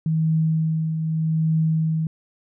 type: tone with tremolo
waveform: sine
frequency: 159.5 Hz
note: D#3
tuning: 43 cents sharp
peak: -16 dBFS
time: 0.06-2.07 s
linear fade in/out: 2 ms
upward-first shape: triangle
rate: 0.82 Hz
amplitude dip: 50%
effects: none